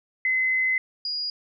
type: tone pair in turn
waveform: sine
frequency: 2043 / 4876 Hz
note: C7 / D#8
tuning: -42 / -36 cents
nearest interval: octave + minor third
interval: 1506 cents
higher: second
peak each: -20 / -26 dBFS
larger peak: first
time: 0.25-0.78 / 1.05-1.3 s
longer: first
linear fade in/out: 2 ms
effects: none